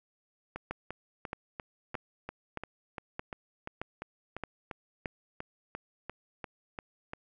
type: two click trains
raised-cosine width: 0.5 ms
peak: -20 / -23 dBFS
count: 8 / 20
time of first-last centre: 0.71-5.058 / 0.56-7.134 s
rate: 1.61 / 2.89 Hz
effects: none